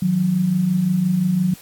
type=tone pair together; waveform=sine; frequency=157.8 / 183.59 Hz; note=D#3 / F#3; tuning=+25 / -13 cents; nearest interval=minor third; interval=262 cents; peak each=-23 / -16 dBFS; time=0.02-1.54 s; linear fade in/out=5 ms; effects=white hiss -44 dBFS RMS until 1.61 s + AAC 64 kbps